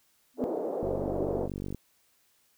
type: tone with exponential growth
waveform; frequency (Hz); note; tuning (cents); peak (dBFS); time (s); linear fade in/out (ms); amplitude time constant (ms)
sine; 254.6; C4; -47; -22; 0.34-0.44; 0; 20
type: band-pass noise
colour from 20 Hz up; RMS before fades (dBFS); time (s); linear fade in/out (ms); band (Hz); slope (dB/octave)
pink; -32; 0.37-1.49; 50; 350 to 590; 24
type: click train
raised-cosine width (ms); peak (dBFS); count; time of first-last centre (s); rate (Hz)
3; -23; 45; 0.83-1.747; 48
effects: white hiss -68 dBFS RMS until 2.57 s